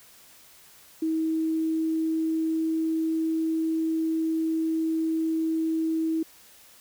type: tone with pitch glide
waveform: sine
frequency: 320 to 322 Hz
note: D#4 to E4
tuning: +49 to -41 cents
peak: -23 dBFS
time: 1.02-6.23 s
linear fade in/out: 5 ms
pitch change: +10 cents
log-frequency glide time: 1.2-3.34 s
effects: white hiss -53 dBFS RMS until 6.8 s